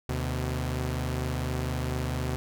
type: tone pair together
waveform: sawtooth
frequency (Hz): 75.54 / 126.8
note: D2 / B2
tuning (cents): +49 / +46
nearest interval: major sixth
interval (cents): 897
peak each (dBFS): -27 / -27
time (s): 0.09-2.36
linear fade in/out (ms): 0
effects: none